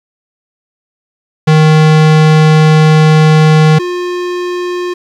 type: tone pair in turn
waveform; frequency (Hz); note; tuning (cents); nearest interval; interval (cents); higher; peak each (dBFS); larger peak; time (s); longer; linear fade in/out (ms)
square; 155.7 / 356.5; D#3 / F4; +2 / +36; octave + major second; 1434; second; -4 / -15; first; 1.47-3.79 / 3.79-4.94; first; 10
effects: low-pass 5000 Hz 12 dB/octave + 7-bit